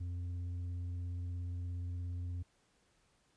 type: tone with tanh clipping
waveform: sine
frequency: 88.3 Hz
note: F2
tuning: 20 cents sharp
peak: -38 dBFS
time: 0-2.43 s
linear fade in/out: 10 ms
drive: 4 dB
effects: pink hiss -73 dBFS RMS until 3.36 s + resampled to 22050 Hz